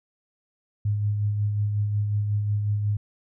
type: tone with tremolo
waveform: sine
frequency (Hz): 103.83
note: G#2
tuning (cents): 0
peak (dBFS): -20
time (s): 0.85-2.97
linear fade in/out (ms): 5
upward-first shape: sine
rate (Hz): 5.5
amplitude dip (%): 35
effects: none